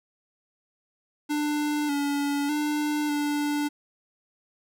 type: tone with pitch steps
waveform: square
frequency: 297 / 285.3 / 298.3 / 293.2 Hz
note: D4 / C#4 / D4 / D4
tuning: +20 / +50 / +27 / -3 cents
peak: -25 dBFS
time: 1.29-3.69 s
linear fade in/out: 20 ms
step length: 600 ms
effects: none